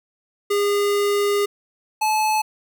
square tone pair in turn, 407.3 / 863 Hz, G#4 / A5, -34 / -34 cents, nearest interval octave + minor second, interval 1300 cents, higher second, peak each -18 dBFS, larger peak neither, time 0.5-1.46 / 2.01-2.42 s, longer first, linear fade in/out 10 ms, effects none

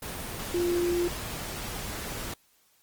sine tone in noise, 349.2 Hz, F4, in tune, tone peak -24 dBFS, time 0.54-1.08 s, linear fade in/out 5 ms, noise pink, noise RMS -36 dBFS, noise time 0.02-2.34 s, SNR +9 dB, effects white hiss -65 dBFS RMS until 2.82 s + Opus 24 kbps

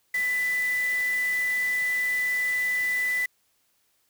sine tone in noise, 1992 Hz, B6, 14 cents sharp, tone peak -23 dBFS, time 0.14-3.26 s, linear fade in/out 5 ms, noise white, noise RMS -40 dBFS, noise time 0.14-3.26 s, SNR +14 dB, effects white hiss -69 dBFS RMS until 4.09 s

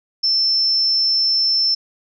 sine tone, 5330 Hz, E8, 18 cents sharp, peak -14 dBFS, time 0.23-1.75 s, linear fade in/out 10 ms, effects none

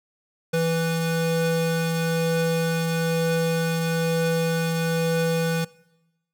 square tone pair together, 164.99 / 493.9 Hz, E3 / B4, +2 / 0 cents, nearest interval octave + perfect fifth, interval 1898 cents, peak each -24 / -25 dBFS, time 0.53-5.65 s, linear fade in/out 10 ms, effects noise-tail reverb RT60 1.0 s tail -22 dB re dry

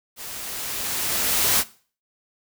white noise with level ramp, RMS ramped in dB -36 to -18 dBFS, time 0.16-1.64 s, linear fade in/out 50 ms, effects noise-tail reverb RT60 0.4 s tail -18 dB re dry

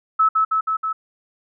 sine tone with echo, 1300 Hz, E6, 24 cents flat, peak -12 dBFS, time 0.19-0.29 s, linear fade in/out 10 ms, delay 160 ms, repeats 4, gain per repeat -2 dB, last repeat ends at 0.93 s, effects none

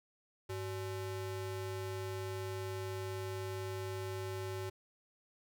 square ring-modulated tone, 238.2 Hz, A#3, 38 cents sharp, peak -36 dBFS, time 0.49-4.7 s, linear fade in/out 10 ms, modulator 138 Hz, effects none

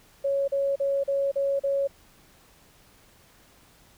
sine tone bursts, 554.4 Hz, C#5, in tune, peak -22 dBFS, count 6, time 0.24-1.875 s, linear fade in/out 10 ms, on 240 ms, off 39 ms, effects pink hiss -57 dBFS RMS until 3.97 s

